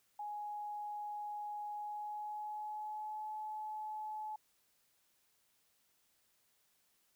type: tone with pitch glide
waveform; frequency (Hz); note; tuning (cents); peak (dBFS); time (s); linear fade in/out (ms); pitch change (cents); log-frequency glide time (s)
sine; 834 to 857.4; G#5 to A5; +7 to -45; -40; 0.19-4.36; 5; +48; 1.74-3.3
effects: white hiss -75 dBFS RMS until 7.15 s